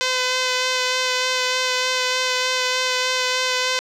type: tone with vibrato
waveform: 5% pulse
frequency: 509 Hz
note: C5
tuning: 48 cents flat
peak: -7 dBFS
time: 0.01-3.79 s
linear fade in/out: 0 ms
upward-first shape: sine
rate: 3.3 Hz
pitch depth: 12 cents each way
effects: low-pass 7000 Hz 12 dB/octave